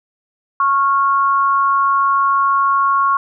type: tone pair together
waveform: sine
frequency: 1100 / 1393.1 Hz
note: C#6 / F6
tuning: -14 / -5 cents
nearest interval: major third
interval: 409 cents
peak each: -12 / -20 dBFS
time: 0.6-3.17 s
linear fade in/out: 2 ms
effects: none